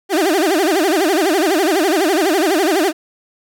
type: tone with vibrato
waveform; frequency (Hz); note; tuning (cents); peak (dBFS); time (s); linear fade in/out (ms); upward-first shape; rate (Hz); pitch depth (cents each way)
30% pulse; 348.7; F4; -3; -10; 0.09-2.93; 50; sine; 12; 260
effects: none